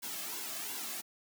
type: noise with flanger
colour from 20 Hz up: white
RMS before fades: -40 dBFS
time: 0.02-1.02 s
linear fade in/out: 20 ms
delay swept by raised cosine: 1.6 to 2.13 ms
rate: 2.8 Hz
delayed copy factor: -0.7
effects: high-pass 200 Hz 12 dB/octave